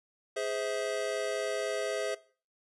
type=chord; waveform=square; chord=Ab augmented; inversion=none; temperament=just; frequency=415.3 / 519.1 / 648.9 Hz; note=Ab4 / C5 / E5; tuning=0 / -14 / -27 cents; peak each=-36 / -37 / -36 dBFS; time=0.36-2.15 s; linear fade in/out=10 ms; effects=noise-tail reverb RT60 0.4 s tail -19 dB re dry + resampled to 24000 Hz